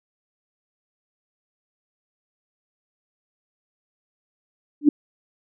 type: tone with exponential growth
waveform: sine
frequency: 293.7 Hz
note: D4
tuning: in tune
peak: -6 dBFS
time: 4.81-4.89 s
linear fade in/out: 5 ms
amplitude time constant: 16 ms
effects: none